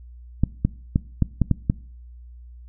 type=clicks; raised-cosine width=5 ms; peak=-5 dBFS; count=7; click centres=0.436 / 0.65 / 0.959 / 1.223 / 1.417 / 1.513 / 1.699 s; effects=noise-tail reverb RT60 0.5 s tail -22 dB re dry + added 60 Hz sine -40 dBFS peak until 2.68 s